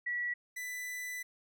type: tone pair in turn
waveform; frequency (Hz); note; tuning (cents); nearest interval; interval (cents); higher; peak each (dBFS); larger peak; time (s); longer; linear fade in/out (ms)
sine / 45% pulse; 1940 / 1989.9; B6 / B6; -31 / +13; unison; 44; second; -32 / -38; first; 0.06-0.34 / 0.56-1.23; second; 10
effects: none